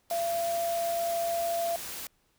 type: tone in noise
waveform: sine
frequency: 680 Hz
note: F5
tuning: 46 cents flat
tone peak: -27 dBFS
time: 0.11-1.76 s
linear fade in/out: 2 ms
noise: white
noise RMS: -39 dBFS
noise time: 0.1-2.07 s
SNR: +9 dB
effects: pink hiss -70 dBFS RMS until 2.38 s